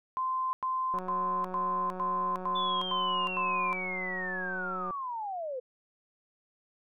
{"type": "tone bursts", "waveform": "sine", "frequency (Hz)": 1037, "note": "C6", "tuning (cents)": -16, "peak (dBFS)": -28, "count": 8, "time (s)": [0.17, 3.729], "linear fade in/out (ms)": 0, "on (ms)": 360, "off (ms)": 97}
{"type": "click train", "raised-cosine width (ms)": 1, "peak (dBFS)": -27, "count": 731, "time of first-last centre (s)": [0.94, 4.907], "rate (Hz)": 184}
{"type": "linear sweep", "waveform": "sine", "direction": "down", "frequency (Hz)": [3496, 485.3], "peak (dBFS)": -33, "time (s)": [2.55, 5.6], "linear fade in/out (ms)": 10}
{"effects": []}